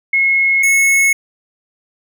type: tone pair in turn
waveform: sine / square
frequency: 2171 / 2189 Hz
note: C#7 / C#7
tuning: -37 / -22 cents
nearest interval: unison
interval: 15 cents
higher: second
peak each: -10 dBFS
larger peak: neither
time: 0.13-0.63 / 0.63-1.13 s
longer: neither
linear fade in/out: 5 ms
effects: none